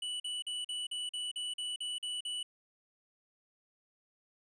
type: tone bursts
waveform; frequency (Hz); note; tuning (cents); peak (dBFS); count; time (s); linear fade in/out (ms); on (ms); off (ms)
square; 2960; F#7; 0; -36; 11; 0.02-2.43; 5; 180; 43
effects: resampled to 22050 Hz